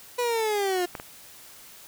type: linear sweep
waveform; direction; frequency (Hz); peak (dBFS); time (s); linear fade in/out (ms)
30% pulse; down; 493.9 to 349.2; -21; 0.18-0.86; 10
type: clicks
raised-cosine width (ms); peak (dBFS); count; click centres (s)
0.5; -18 / -21; 2; 0.952 / 0.999
effects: white hiss -48 dBFS RMS until 1.87 s